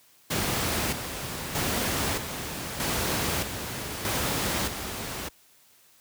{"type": "noise with tremolo", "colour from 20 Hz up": "pink", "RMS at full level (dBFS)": -27, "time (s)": [0.3, 5.29], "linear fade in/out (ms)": 10, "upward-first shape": "square", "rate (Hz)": 0.8, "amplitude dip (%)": 55, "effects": ["white hiss -59 dBFS RMS until 6 s", "high-pass 60 Hz 12 dB/octave"]}